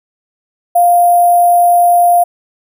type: tone with sample-and-hold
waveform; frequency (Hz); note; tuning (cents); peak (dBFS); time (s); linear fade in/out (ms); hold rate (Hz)
sine; 700; F5; +4; -5; 0.75-2.24; 10; 11025
effects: none